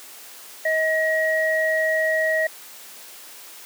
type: tone pair together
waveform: sine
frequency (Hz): 634 / 1900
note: D#5 / A#6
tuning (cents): +32 / +33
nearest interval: octave + perfect fifth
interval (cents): 1901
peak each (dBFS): -21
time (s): 0.65-2.47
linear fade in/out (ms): 5
effects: white hiss -42 dBFS RMS until 3.65 s + high-pass 300 Hz 12 dB/octave